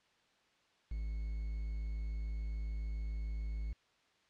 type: tone with quantisation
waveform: triangle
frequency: 53.5 Hz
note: A1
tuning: 48 cents flat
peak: -34 dBFS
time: 0.91-3.73 s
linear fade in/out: 5 ms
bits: 10
effects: white hiss -71 dBFS RMS until 4.29 s + low-pass 4000 Hz 12 dB/octave